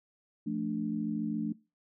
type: chord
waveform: sine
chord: D minor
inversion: first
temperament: equal with one note detuned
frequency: 172.61 / 220 / 293.7 Hz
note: F3 / A3 / D4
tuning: -20 / 0 / 0 cents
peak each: -38 / -33 / -35 dBFS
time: 0.46-1.53 s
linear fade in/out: 10 ms
effects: noise-tail reverb RT60 0.3 s tail -23 dB re dry